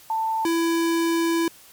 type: tone pair in turn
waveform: sine / square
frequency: 889 / 333 Hz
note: A5 / E4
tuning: +18 / +18 cents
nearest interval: octave + perfect fourth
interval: 1700 cents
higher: first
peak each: -21 / -20 dBFS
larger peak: second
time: 0.1-0.45 / 0.45-1.48 s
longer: second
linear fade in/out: 2 ms
effects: white hiss -49 dBFS RMS until 1.72 s + MP3 96 kbps